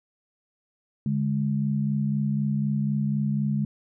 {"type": "tone pair together", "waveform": "sine", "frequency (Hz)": [143.71, 207.7], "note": ["D3", "G#3"], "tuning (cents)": [-37, 0], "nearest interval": "tritone", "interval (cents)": 637, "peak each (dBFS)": -25, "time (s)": [1.06, 3.65], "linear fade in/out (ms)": 2, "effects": []}